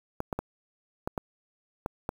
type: clicks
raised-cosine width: 1 ms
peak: -16 dBFS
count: 7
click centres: 0.204 / 0.328 / 0.39 / 1.075 / 1.178 / 1.861 / 2.091 s
effects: 7-bit